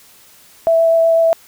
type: tone with vibrato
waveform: sine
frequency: 659.3 Hz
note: E5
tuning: in tune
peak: -9 dBFS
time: 0.67-1.33 s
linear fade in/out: 0 ms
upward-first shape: triangle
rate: 8 Hz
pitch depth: 10 cents each way
effects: white hiss -46 dBFS RMS until 1.47 s